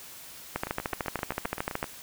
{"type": "two click trains", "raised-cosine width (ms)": 0.5, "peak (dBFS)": [-13, -19], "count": [18, 10], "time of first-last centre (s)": [[0.56, 1.829], [0.67, 1.842]], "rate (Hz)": [13.4, 7.68], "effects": ["white hiss -46 dBFS RMS until 2.02 s"]}